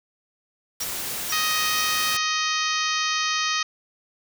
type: noise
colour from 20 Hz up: white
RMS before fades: -30 dBFS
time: 0.8-2.17 s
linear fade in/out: 5 ms
type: tone bursts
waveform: sine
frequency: 5670 Hz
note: F8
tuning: 25 cents sharp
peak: -27 dBFS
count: 3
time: 0.81-1.808 s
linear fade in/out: 0 ms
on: 26 ms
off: 460 ms
type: harmonic tone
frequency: 626 Hz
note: D#5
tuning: 10 cents sharp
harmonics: 2 / 3 / 4 / 5 / 6 / 7 / 8 / 9 / 10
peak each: -27 / -29 / -30 / -31 / -32 / -32 / -33 / -34 / -34 dBFS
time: 1.32-3.63 s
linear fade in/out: 5 ms
effects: none